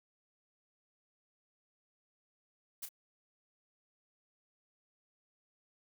blue noise with echo, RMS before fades -41 dBFS, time 2.82-2.86 s, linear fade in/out 10 ms, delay 31 ms, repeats 1, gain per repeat -9 dB, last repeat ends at 2.891 s, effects none

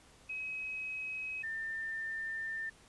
sine tone pair in turn, 2546 / 1794.6 Hz, D#7 / A6, +39 / +34 cents, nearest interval tritone, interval 605 cents, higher first, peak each -37 / -36 dBFS, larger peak second, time 0.29-1.43 / 1.43-2.7 s, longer second, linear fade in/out 10 ms, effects pink hiss -61 dBFS RMS until 2.88 s + resampled to 24000 Hz

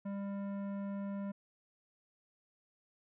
triangle tone with tanh clipping, 199.1 Hz, G3, 27 cents sharp, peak -39 dBFS, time 0.05-1.32 s, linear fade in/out 10 ms, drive 18 dB, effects none

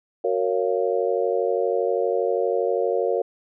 sine chord, Gb major seventh, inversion none, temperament just, 370 / 462.5 / 555 / 693.7 Hz, Gb4 / Bb4 / Db5 / F5, 0 / -14 / +2 / -12 cents, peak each -26 / -23 / -25 / -29 dBFS, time 0.24-3.22 s, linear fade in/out 5 ms, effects none

